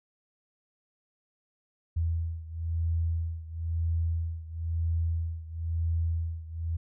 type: beating tone pair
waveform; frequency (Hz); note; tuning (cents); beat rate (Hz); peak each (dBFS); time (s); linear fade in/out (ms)
sine; 82.41 / 83.41; E2 / E2; 0 / +21; 1; -29 / -32; 1.96-6.77; 10
effects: none